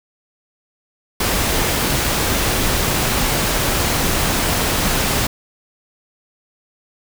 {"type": "noise", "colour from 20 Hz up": "pink", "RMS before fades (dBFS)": -18, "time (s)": [1.2, 5.27], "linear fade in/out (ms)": 5, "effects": []}